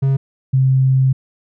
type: tone pair in turn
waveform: triangle / sine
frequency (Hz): 135.7 / 131.99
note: C#3 / C3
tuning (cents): -36 / +16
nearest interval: unison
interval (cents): 48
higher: first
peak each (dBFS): -10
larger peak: neither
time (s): 0.02-0.17 / 0.53-1.13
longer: second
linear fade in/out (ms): 10
effects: none